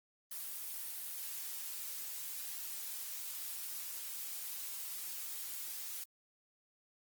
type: noise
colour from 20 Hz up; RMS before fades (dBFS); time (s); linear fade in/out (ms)
blue; -43; 0.31-6.04; 5
effects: Opus 24 kbps